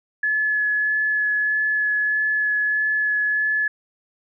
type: tone with vibrato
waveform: sine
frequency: 1709 Hz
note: G#6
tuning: 49 cents sharp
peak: -18 dBFS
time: 0.23-3.68 s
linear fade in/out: 5 ms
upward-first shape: sine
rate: 1.6 Hz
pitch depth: 10 cents each way
effects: none